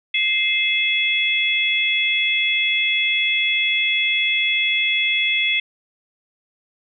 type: tone cluster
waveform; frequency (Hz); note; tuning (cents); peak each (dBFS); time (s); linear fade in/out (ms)
sine; 2099 / 2592 / 3374; C7 / E7 / G#7; +5 / -30 / +27; -21; 0.14-5.6; 5
effects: none